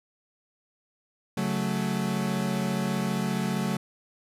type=chord; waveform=40% pulse; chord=F# minor; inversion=second; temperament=equal; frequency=138.59 / 185 / 220 Hz; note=C#3 / F#3 / A3; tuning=0 / 0 / 0 cents; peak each=-32 / -28 / -29 dBFS; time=1.37-3.77 s; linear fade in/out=5 ms; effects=resampled to 32000 Hz